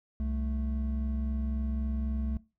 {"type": "tone pair together", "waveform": "triangle", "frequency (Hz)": [65.41, 220], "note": ["C2", "A3"], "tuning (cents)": [0, 0], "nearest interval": "octave + major sixth", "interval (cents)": 2100, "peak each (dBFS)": [-28, -34], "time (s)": [0.2, 2.37], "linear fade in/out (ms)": 0, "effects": ["noise-tail reverb RT60 0.3 s tail -20 dB re dry"]}